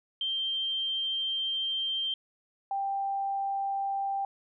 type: tone pair in turn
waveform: sine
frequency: 3153 / 788.2 Hz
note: G7 / G5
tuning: +9 / +9 cents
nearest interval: 2 octaves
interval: 2400 cents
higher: first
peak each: -28 dBFS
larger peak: neither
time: 0.21-2.14 / 2.71-4.25 s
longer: first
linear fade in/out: 2 ms
effects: none